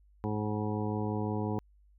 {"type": "harmonic tone with a mistuned harmonic", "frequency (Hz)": 105.7, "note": "G#2", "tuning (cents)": 31, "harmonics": [1, 2, 3, 4, 5, 7, 8, 9], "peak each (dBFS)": [-34, -35, -38, -38, -44, -43, -44, -43], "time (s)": [0.24, 1.59], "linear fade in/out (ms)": 0, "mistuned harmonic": 9, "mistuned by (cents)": 26, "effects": ["added 50 Hz sine -59 dBFS peak until 1.98 s"]}